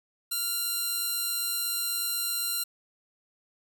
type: tone pair together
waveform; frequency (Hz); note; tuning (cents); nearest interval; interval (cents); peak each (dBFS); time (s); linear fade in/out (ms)
5% pulse; 1397 / 4074; F6 / C8; 0 / -47; octave + perfect fifth; 1853; -23 / -22; 0.31-2.64; 10
effects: none